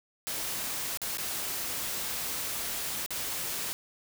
white noise with dropouts, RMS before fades -34 dBFS, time 0.27-3.73 s, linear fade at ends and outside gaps 0 ms, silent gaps 0.973-1.017 / 1.172-1.183 / 3.062-3.106 s, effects none

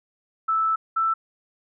sine tone pair in turn, 1315 / 1326.4 Hz, E6 / E6, -5 / +10 cents, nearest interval unison, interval 15 cents, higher second, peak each -19 dBFS, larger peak neither, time 0.48-0.76 / 0.96-1.14 s, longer first, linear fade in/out 10 ms, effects none

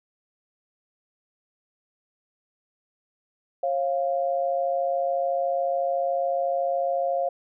sine tone pair together, 543.1 / 697 Hz, C#5 / F5, -36 / -4 cents, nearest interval major third, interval 432 cents, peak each -25 dBFS, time 3.63-7.29 s, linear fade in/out 5 ms, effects none

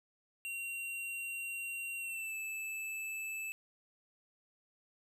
square tone with pitch glide, 2751 to 2625 Hz, F7 to E7, -27 to -8 cents, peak -39 dBFS, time 0.45-3.52 s, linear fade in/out 0 ms, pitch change -81 cents, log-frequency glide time 1.98-2.35 s, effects none

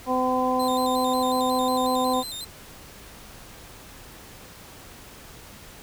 harmonic tone, 255.1 Hz, C4, 44 cents flat, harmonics 1 / 2 / 3 / 4, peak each -26 / -26 / -26 / -26 dBFS, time 0.06-2.24 s, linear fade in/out 50 ms
sawtooth tone with vibrato, 3870 Hz, B7, 36 cents flat, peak -30 dBFS, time 0.59-2.45 s, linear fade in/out 10 ms, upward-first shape square, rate 5.5 Hz, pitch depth 95 cents each way
effects pink hiss -45 dBFS RMS until 5.82 s

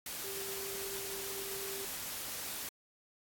sine tone in noise, 392 Hz, G4, in tune, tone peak -44 dBFS, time 0.24-1.85 s, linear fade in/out 2 ms, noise white, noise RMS -41 dBFS, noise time 0.06-2.69 s, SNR -6 dB, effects AAC 64 kbps

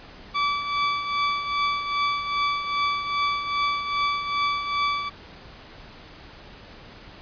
sawtooth tone with tremolo, 1154 Hz, D6, 31 cents flat, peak -16 dBFS, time 0.34-5.1 s, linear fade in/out 20 ms, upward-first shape triangle, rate 2.5 Hz, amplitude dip 65%, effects pink hiss -45 dBFS RMS until 7.21 s + resampled to 11025 Hz

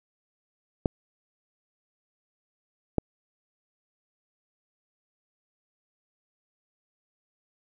clicks, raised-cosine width 2 ms, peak -9 dBFS, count 2, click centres 0.858 / 2.983 s, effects none

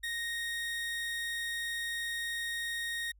30% pulse tone, 1863 Hz, A#6, 2 cents flat, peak -31 dBFS, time 0.03-3.12 s, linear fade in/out 10 ms, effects added 50 Hz sine -58 dBFS peak until 3.19 s

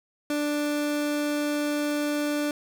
30% pulse tone, 294.4 Hz, D4, 4 cents sharp, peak -22 dBFS, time 0.3-2.51 s, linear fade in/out 2 ms, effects none

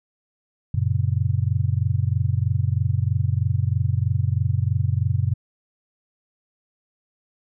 sine chord, F# major, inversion none, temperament just, 92.5 / 115.62 / 138.75 Hz, F#2 / A#2 / C#3, 0 / -14 / +2 cents, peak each -22 / -22 / -25 dBFS, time 0.74-5.34 s, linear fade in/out 5 ms, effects none

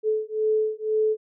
sine beating tone pair, 432.2 / 434.2 Hz, A4 / A4, -31 / -23 cents, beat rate 2 Hz, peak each -24 dBFS, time 0.03-1.17 s, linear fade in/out 50 ms, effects none

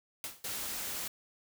white noise with exponential decay, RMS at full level -36 dBFS, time 0.24-0.48 s, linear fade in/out 1 ms, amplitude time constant 52 ms
white noise, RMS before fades -38 dBFS, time 0.44-1.08 s, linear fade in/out 5 ms
effects none

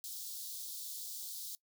white high-pass noise, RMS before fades -44 dBFS, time 0.04-1.55 s, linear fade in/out 0 ms, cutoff 3600 Hz, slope 48 dB/octave, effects noise-tail reverb RT60 0.1 s tail -21 dB re dry

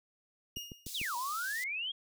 30% pulse tone with exponential decay, 2848 Hz, F7, 33 cents sharp, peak -34 dBFS, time 0.56-0.98 s, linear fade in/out 5 ms, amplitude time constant 90 ms
click train, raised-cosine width 3 ms, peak -32 dBFS, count 4, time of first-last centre 0.57-1.015 s, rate 6.74 Hz
pink high-pass noise, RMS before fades -44 dBFS, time 0.86-1.64 s, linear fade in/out 2 ms, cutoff 4000 Hz, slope 24 dB/octave
sine exponential two-way sweep, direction down then up, 4135 to 932.3 to 3309 Hz, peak -34 dBFS, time 0.94-1.92 s, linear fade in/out 10 ms, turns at 1.16 s
effects none

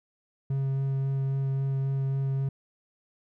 triangle tone with vibrato, 135.7 Hz, C#3, 36 cents flat, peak -23 dBFS, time 0.5-2.49 s, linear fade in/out 5 ms, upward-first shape sine, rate 3.7 Hz, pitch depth 9 cents each way, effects none

